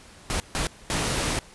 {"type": "noise bursts at uneven times", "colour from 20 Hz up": "pink", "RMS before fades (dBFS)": -26, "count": 3, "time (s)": [[0.3, 0.4], [0.55, 0.67], [0.9, 1.39]], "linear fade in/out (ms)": 0, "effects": ["pink hiss -49 dBFS RMS until 1.54 s", "resampled to 24000 Hz"]}